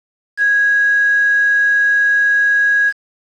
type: tone with quantisation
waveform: sine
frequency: 1654 Hz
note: G#6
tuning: 8 cents flat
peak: -10 dBFS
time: 0.37-2.93 s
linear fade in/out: 50 ms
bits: 5
effects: low-pass 5000 Hz 12 dB/octave